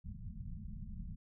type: low-pass noise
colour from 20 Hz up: pink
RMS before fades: -45 dBFS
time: 0.04-1.16 s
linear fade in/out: 10 ms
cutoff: 220 Hz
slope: 96 dB/octave
effects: none